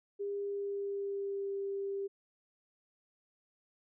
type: tone with pitch glide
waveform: sine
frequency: 402.8 to 395.4 Hz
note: G4 to G4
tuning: +47 to +15 cents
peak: -34 dBFS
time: 0.19-2.08 s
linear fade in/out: 20 ms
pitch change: -32 cents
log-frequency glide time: 0.39-1.54 s
effects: none

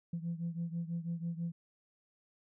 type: beating tone pair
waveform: sine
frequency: 167.1 / 173.2 Hz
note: E3 / F3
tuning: +24 / -14 cents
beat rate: 6.1 Hz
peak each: -36 / -39 dBFS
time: 0.13-1.52 s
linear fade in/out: 5 ms
effects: tanh soft clip ceiling -30 dBFS

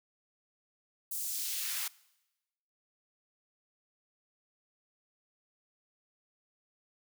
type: noise with high-pass filter sweep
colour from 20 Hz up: white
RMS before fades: -36 dBFS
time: 1.11-1.88 s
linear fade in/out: 5 ms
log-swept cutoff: 9500 to 1100 Hz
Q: 0.87
effects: noise-tail reverb RT60 1.0 s tail -22 dB re dry

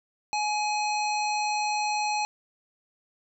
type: harmonic tone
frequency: 841 Hz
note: G#5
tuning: 22 cents sharp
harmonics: 1 / 3 / 5 / 7 / 9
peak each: -26 / -32 / -35 / -39 / -43 dBFS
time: 0.33-2.25 s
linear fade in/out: 0 ms
effects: none

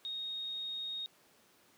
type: tone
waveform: sine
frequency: 3729 Hz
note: A#7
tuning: in tune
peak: -37 dBFS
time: 0.05-1.06 s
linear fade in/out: 0 ms
effects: pink hiss -65 dBFS RMS until 1.77 s + high-pass 200 Hz 12 dB/octave

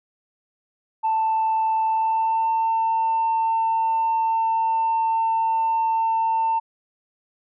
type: tone with pitch glide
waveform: sine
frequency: 885 to 899.4 Hz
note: A5 to A5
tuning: +10 to +38 cents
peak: -17 dBFS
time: 1.03-6.6 s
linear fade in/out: 20 ms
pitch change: +28 cents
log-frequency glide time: 1.87-2.53 s
effects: tanh soft clip ceiling -15 dBFS

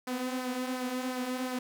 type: tone with flanger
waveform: sawtooth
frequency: 253.6 Hz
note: B3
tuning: 46 cents sharp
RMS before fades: -34 dBFS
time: 0.07-1.59 s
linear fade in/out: 5 ms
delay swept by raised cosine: 0.28 to 5.28 ms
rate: 2.8 Hz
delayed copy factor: -0.5
effects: 10-bit

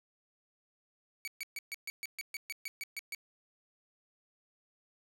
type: tone bursts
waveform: sawtooth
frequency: 2263 Hz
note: C#7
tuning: 35 cents sharp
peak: -34 dBFS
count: 13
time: 1.25-3.148 s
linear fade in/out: 0 ms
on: 26 ms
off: 130 ms
effects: none

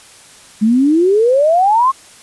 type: exponential sweep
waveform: sine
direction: up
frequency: 207.7 to 1100 Hz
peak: -8 dBFS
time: 0.61-1.92 s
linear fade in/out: 20 ms
effects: white hiss -41 dBFS RMS until 2.22 s + resampled to 24000 Hz

